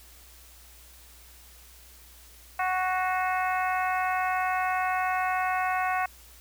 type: harmonic tone with a mistuned harmonic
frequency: 370 Hz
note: F#4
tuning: in tune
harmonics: 2 / 3 / 4 / 5 / 6 / 7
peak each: -27 / -31 / -33 / -35 / -37 / -38 dBFS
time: 2.59-6.06 s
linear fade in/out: 5 ms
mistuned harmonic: 6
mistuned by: -37 cents
effects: added 60 Hz sine -53 dBFS peak until 6.4 s + white hiss -53 dBFS RMS until 6.4 s